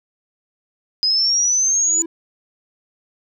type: linear sweep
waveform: sine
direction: up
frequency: 4978 to 6980 Hz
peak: -14 dBFS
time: 1.03-2.02 s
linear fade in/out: 0 ms
type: tone with exponential growth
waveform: triangle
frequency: 330 Hz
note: E4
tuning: 2 cents sharp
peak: -22 dBFS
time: 1.72-2.06 s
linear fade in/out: 5 ms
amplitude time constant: 72 ms
effects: none